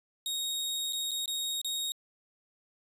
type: tone with dropouts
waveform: sawtooth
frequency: 3752 Hz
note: A#7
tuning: 11 cents sharp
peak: -28 dBFS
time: 0.26-1.92 s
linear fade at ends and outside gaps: 1 ms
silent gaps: 0.925-0.931 / 1.11-1.115 / 1.258-1.278 / 1.615-1.646 s
effects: resampled to 32000 Hz